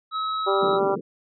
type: tone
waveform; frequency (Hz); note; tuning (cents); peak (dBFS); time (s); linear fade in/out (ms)
square; 1286; E6; -43; -25; 0.11-0.8; 50
type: harmonic tone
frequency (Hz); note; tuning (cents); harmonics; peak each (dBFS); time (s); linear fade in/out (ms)
196; G3; 0; 2 / 3 / 4 / 5 / 6 / 7; -22 / -26 / -28 / -30 / -32 / -33; 0.46-0.96; 20
type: band-pass noise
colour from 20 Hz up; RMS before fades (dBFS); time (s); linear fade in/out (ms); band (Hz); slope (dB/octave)
white; -32; 0.61-1.01; 10; 140 to 490; 96
effects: resampled to 11025 Hz